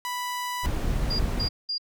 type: tone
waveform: sawtooth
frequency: 987.8 Hz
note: B5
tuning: in tune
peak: -25 dBFS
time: 0.05-0.66 s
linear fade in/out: 0 ms
type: noise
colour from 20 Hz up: brown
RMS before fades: -26 dBFS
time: 0.63-1.49 s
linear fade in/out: 20 ms
type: tone bursts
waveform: sine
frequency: 4817 Hz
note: D8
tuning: 43 cents sharp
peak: -26 dBFS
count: 3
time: 1.1-1.782 s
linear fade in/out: 10 ms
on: 94 ms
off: 200 ms
effects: none